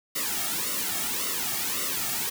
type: noise with flanger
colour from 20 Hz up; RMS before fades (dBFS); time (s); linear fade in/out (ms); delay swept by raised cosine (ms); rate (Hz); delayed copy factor
white; -29; 0.15-2.3; 10; 1.2 to 2.02; 1.8; -0.85
effects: none

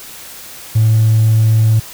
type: tone with hard clipping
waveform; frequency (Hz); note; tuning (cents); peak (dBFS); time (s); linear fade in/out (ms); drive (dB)
sine; 110.6; A2; +9; -8; 0.75-1.8; 10; 1
effects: white hiss -33 dBFS RMS until 1.93 s

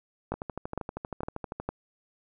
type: two click trains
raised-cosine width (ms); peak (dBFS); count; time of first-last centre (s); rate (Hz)
1; -20 / -16; 17 / 4; 0.34-1.6 / 0.32-1.69; 12.7 / 2.19
effects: none

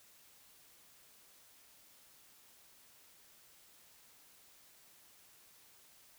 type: silence
effects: white hiss -63 dBFS RMS until 6.18 s

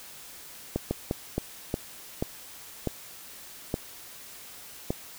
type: slowing click train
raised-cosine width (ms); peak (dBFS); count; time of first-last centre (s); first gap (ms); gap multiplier
2; -13; 9; 0.76-4.905; 150; 1.34
effects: white hiss -46 dBFS RMS until 5.18 s

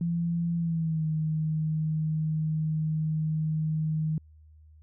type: tone with pitch glide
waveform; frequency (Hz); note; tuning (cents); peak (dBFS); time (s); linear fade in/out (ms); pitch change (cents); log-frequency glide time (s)
sine; 169.4 to 156.24; E3 to D#3; +48 to +8; -25; 0.01-4.18; 2; -140; 0.56-1.06
effects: added 77 Hz sine -51 dBFS peak until 4.82 s

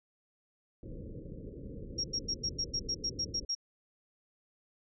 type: low-pass noise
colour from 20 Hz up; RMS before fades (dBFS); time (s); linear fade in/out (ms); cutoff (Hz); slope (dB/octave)
pink; -44; 0.83-3.45; 2; 540; 96
type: tone bursts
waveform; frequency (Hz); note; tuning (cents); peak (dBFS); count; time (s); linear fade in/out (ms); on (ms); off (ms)
sine; 5588; F8; 0; -30; 11; 1.98-3.551; 10; 61; 90
effects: none

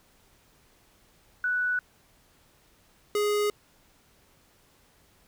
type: tone pair in turn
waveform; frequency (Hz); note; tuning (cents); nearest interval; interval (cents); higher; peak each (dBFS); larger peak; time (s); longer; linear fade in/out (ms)
sine / square; 1481 / 415.6; F#6 / G#4; +1 / +1; octave + minor seventh; 2200; first; -24; neither; 1.44-1.79 / 3.15-3.5; neither; 2
effects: pink hiss -62 dBFS RMS until 5.27 s

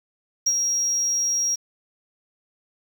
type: tone with ADSR envelope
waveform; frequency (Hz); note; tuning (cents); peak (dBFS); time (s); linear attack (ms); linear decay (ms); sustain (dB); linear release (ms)
sine; 5640; F8; +16; -13; 0.46-1.56; 11; 46; -6; 18
effects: tanh soft clip ceiling -15 dBFS + 7-bit

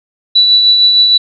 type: tone with tremolo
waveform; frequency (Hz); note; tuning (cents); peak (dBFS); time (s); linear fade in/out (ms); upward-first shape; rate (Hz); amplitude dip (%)
sine; 3951; B7; 0; -3; 0.35-1.18; 10; triangle; 6.5; 40
effects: none

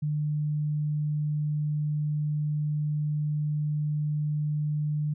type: tone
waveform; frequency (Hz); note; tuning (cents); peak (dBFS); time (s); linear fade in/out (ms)
sine; 150; D3; +37; -25; 0.02-5.14; 10
effects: none

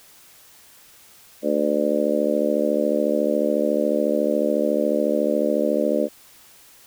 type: harmonic tone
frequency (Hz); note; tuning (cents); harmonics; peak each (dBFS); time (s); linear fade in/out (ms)
74; D2; +14; 3 / 4 / 5 / 6 / 7 / 8; -26 / -25 / -28 / -28 / -24 / -23; 1.42-6.09; 50
effects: white hiss -50 dBFS RMS until 6.86 s

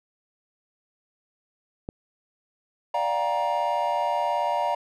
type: click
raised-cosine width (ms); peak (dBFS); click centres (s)
2; -19; 1.889
type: chord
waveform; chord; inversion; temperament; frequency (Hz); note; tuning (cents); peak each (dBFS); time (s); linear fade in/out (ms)
triangle; G minor seventh; second; just; 588 / 705.6 / 784 / 940.8; D5 / F5 / G5 / Bb5; +2 / +18 / 0 / +16; -27 / -26 / -30 / -24; 2.94-4.75; 5
effects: none

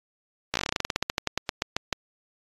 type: slowing click train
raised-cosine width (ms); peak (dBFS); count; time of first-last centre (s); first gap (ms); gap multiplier
0.2; -7; 23; 0.54-1.928; 15; 1.12
effects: AAC 32 kbps

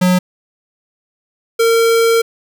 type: tone pair in turn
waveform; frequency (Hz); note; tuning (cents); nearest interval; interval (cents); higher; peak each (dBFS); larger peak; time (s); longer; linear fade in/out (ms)
square; 181.8 / 458.1; F#3 / A#4; -30 / -30; octave + major third; 1600; second; -10; neither; 0.01-0.19 / 1.59-2.22; second; 10
effects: none

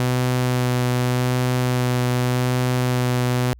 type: tone with vibrato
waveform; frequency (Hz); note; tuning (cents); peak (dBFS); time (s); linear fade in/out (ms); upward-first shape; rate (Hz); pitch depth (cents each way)
sawtooth; 125.1; B2; +23; -14; 0-3.53; 0; sine; 0.85; 12
effects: added 60 Hz sine -42 dBFS peak until 3.59 s

